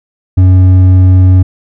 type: tone with hard clipping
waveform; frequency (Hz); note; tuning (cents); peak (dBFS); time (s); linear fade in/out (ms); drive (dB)
sine; 92.5; F#2; 0; -3; 0.37-1.43; 10; 5
effects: none